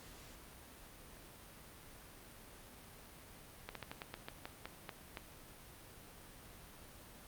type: slowing click train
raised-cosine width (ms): 0.3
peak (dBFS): -27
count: 11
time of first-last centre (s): 3.69-5.172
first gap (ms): 63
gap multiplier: 1.18
effects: pink hiss -56 dBFS RMS until 7.27 s + Opus 48 kbps